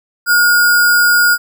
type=tone with sample-and-hold; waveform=sine; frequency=1436 Hz; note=F6; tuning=48 cents sharp; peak=-7 dBFS; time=0.26-1.38 s; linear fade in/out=50 ms; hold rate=6300 Hz; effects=none